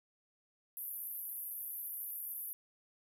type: band-pass noise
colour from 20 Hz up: white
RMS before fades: -43 dBFS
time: 0.77-2.53 s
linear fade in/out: 0 ms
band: 11000 to 14000 Hz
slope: 96 dB/octave
effects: none